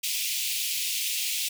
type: high-pass noise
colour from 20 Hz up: pink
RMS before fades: -29 dBFS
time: 0.03-1.49 s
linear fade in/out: 10 ms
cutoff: 2400 Hz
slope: 48 dB/octave
effects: none